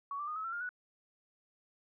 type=tone with pitch steps; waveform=sine; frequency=1122 / 1174.4 / 1229.2 / 1286.6 / 1346.7 / 1409.6 / 1475.4 Hz; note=C#6 / D6 / D#6 / E6 / E6 / F6 / F#6; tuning=+21 / 0 / -21 / -42 / +37 / +16 / -5 cents; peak=-36 dBFS; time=0.11-0.691 s; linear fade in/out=2 ms; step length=83 ms; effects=none